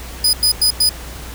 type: tone bursts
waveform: sawtooth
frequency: 4978 Hz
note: D#8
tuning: in tune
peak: -8 dBFS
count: 4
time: 0.24-0.893 s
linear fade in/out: 5 ms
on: 92 ms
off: 95 ms
effects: added 60 Hz sine -31 dBFS peak until 1.34 s + pink hiss -34 dBFS RMS until 1.34 s